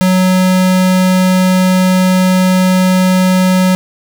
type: tone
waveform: square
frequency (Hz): 185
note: F#3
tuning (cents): 0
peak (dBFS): -8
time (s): 0.01-3.75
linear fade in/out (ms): 0
effects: none